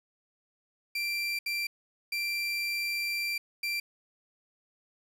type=tone bursts at uneven times; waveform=30% pulse; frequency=2359 Hz; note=D7; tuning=7 cents sharp; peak=-27 dBFS; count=4; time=0.95-1.39 / 1.46-1.67 / 2.12-3.38 / 3.63-3.8 s; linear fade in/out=5 ms; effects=low-pass 12000 Hz 12 dB/octave + 9-bit